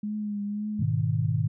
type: tone with vibrato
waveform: sine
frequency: 207.7 Hz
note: G#3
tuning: in tune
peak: -28 dBFS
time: 0.03-0.83 s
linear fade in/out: 5 ms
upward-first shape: triangle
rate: 1.9 Hz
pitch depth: 44 cents each way
type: chord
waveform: sine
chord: G# minor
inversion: none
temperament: equal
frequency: 103.83 / 123.47 / 155.56 Hz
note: G#2 / B2 / D#3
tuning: 0 / 0 / 0 cents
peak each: -27 dBFS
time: 0.79-1.48 s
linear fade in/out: 10 ms
effects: none